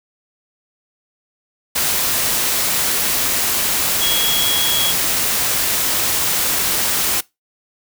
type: tone in noise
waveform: sine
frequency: 3322 Hz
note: G#7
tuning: in tune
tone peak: -18 dBFS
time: 4.01-4.92 s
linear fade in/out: 10 ms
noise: white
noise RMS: -18 dBFS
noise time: 1.75-7.21 s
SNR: -3 dB
effects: noise-tail reverb RT60 0.2 s tail -22 dB re dry